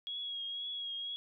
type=tone with vibrato; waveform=sine; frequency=3310 Hz; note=G#7; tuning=6 cents flat; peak=-37 dBFS; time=0.07-1.16 s; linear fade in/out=0 ms; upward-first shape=triangle; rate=2 Hz; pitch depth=36 cents each way; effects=none